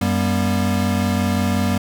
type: tone cluster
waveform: square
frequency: 93.4 / 194.3 / 239.8 Hz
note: F#2 / G3 / A#3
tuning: +17 / -15 / +49 cents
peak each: -22 dBFS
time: 0.01-1.78 s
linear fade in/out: 5 ms
effects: none